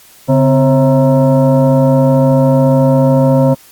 sine tone with frequency modulation, 140 Hz, C#3, 18 cents sharp, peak -6 dBFS, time 0.28-3.55 s, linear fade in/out 20 ms, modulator 398 Hz, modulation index 1.3, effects white hiss -42 dBFS RMS until 3.71 s + Opus 48 kbps

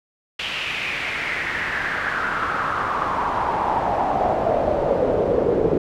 brown noise with band-pass filter sweep, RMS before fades -22 dBFS, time 0.39-5.78 s, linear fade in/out 5 ms, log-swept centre 2900 to 420 Hz, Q 4, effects none

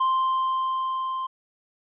triangle tone with level ramp, 1046.5 Hz, C6, in tune, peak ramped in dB -17 to -25 dBFS, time 0-1.27 s, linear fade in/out 10 ms, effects resampled to 8000 Hz

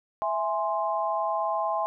sine chord, E augmented, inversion none, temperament equal, 659.3 / 830.6 / 1046.5 Hz, E5 / G#5 / B#5, 0 / 0 / 0 cents, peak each -29 dBFS, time 0.22-1.86 s, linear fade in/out 0 ms, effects none

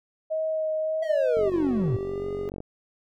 sine tone with vibrato, 630 Hz, D#5, 21 cents sharp, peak -24 dBFS, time 0.3-1.5 s, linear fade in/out 20 ms, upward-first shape sine, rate 1.7 Hz, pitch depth 11 cents each way
triangle linear sweep, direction down, 659.3 to 98.7 Hz, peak -20 dBFS, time 1.02-1.97 s, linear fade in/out 10 ms
click train, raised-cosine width 2 ms, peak -23 dBFS, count 59, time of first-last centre 1.37-2.604 s, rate 47 Hz
triangle tone with pitch glide, 370 to 408.2 Hz, F#4 to G#4, 0 to -30 cents, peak -27 dBFS, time 1.5-2.49 s, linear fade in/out 0 ms, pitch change +170 cents, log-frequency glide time 1.7-2.3 s
effects none

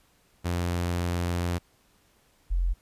sawtooth / sine tone pair in turn, 87.31 / 43.66 Hz, F2 / F1, 0 / 0 cents, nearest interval octave, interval 1200 cents, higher first, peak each -22 dBFS, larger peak neither, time 0.44-1.59 / 2.5-2.74 s, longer first, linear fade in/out 20 ms, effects pink hiss -64 dBFS RMS until 2.81 s + resampled to 32000 Hz

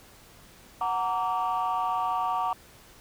sine chord, Gb augmented, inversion none, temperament just, 740 / 925 / 1156.2 Hz, Gb5 / Bb5 / D6, 0 / -14 / -27 cents, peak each -28 dBFS, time 0.81-2.53 s, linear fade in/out 2 ms, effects tanh soft clip ceiling -20 dBFS + pink hiss -53 dBFS RMS until 3 s

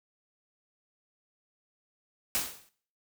white noise with exponential decay, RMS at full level -26 dBFS, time 2.35-2.69 s, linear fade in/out 0 ms, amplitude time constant 72 ms, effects noise-tail reverb RT60 0.5 s tail -17 dB re dry

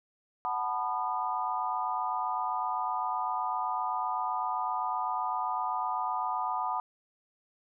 sine chord, B dominant seventh, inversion second, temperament equal with one note detuned, 740 / 880 / 987.8 / 1219.6 Hz, F#5 / A5 / B5 / D#6, 0 / 0 / 0 / -35 cents, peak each -35 / -35 / -33 / -35 dBFS, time 0.45-6.8 s, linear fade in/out 0 ms, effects none

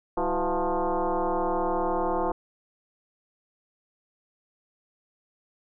sine tone with frequency modulation, 193.9 Hz, G3, 19 cents flat, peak -23 dBFS, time 0.17-2.32 s, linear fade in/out 5 ms, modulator 174 Hz, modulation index 5.1, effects none

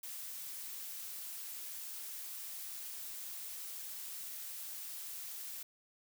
blue noise, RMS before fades -45 dBFS, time 0.03-5.63 s, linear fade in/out 5 ms, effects none

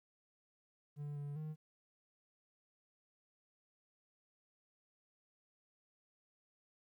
triangle tone with pitch steps, 146 / 144.1 / 154.5 Hz, D3 / D3 / D#3, -10 / -33 / -12 cents, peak -39 dBFS, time 0.96-1.56 s, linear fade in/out 50 ms, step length 200 ms, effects 13-bit

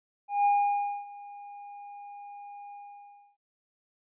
triangle tone with ADSR envelope, 814 Hz, G#5, 35 cents flat, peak -18 dBFS, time 0.28-3.37 s, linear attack 170 ms, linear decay 600 ms, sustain -22 dB, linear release 640 ms, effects resampled to 8000 Hz

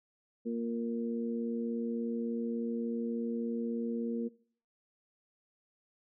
harmonic tone, 116.54 Hz, A#2, in tune, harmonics 2 / 3 / 4, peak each -33 / -42 / -38 dBFS, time 0.45-4.29 s, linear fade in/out 20 ms, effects noise-tail reverb RT60 0.5 s tail -21 dB re dry

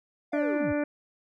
triangle linear sweep, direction down, 717 to 66.6 Hz, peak -31 dBFS, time 0.32-0.73 s, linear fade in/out 10 ms
harmonic tone, 293.7 Hz, D4, in tune, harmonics 1 / 2 / 3 / 4 / 5 / 6 / 7 / 8, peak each -27 / -29 / -42 / -45 / -39 / -42 / -47 / -43 dBFS, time 0.33-0.84 s, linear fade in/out 5 ms
effects none

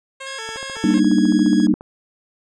10% pulse tone with vibrato, 488.8 Hz, B4, 18 cents flat, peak -22 dBFS, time 0.2-1 s, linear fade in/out 10 ms, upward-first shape square, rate 2.7 Hz, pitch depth 160 cents each way
15% pulse tone, 1661.2 Hz, G#6, in tune, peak -25 dBFS, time 0.26-1.67 s, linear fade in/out 10 ms
click train, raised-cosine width 1 ms, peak -22 dBFS, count 20, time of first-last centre 0.49-1.809 s, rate 14.4 Hz
sine chord, Eb major seventh, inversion first, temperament equal with one note detuned, 195.43 / 233.1 / 293.7 / 311.1 Hz, G3 / Bb3 / D4 / Eb4, -5 / 0 / 0 / 0 cents, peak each -18 dBFS, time 0.84-1.74 s, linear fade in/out 2 ms
effects resampled to 22050 Hz

